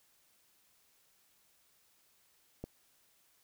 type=click; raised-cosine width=2 ms; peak=-27 dBFS; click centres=2.64 s; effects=white hiss -70 dBFS RMS until 3.43 s